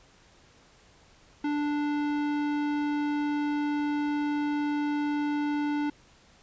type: tone with tanh clipping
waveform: sine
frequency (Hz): 293.7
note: D4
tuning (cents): 0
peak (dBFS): -28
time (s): 1.44-5.9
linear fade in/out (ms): 5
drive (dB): 18
effects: pink hiss -58 dBFS RMS until 6.42 s + resampled to 16000 Hz